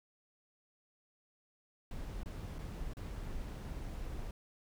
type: noise with dropouts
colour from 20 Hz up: brown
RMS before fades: -42 dBFS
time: 1.91-4.31 s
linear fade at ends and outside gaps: 2 ms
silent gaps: 2.233-2.258 / 2.585-2.589 / 2.935-2.969 s
effects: none